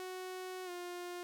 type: tone with pitch glide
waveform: sawtooth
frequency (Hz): 370 to 353.9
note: F#4 to F4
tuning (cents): 0 to +23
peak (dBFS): -38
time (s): 0-1.23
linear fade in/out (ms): 0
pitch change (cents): -77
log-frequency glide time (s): 0.65-0.7
effects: none